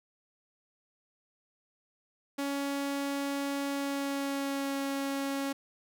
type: tone with pitch glide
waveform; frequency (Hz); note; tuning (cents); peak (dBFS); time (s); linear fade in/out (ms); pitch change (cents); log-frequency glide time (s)
sawtooth; 280 to 275.8; C#4 to C#4; +18 to -9; -27; 2.38-5.53; 10; -27; 3.69-4.78
effects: none